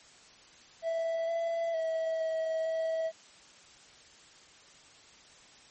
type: tone with pitch steps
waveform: triangle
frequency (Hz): 659 / 668 / 648 / 644 / 648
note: E5 / E5 / E5 / E5 / E5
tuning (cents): -1 / +23 / -30 / -41 / -30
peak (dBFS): -27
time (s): 0.82-3.12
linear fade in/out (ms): 50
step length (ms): 460
effects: white hiss -56 dBFS RMS until 5.7 s + MP3 32 kbps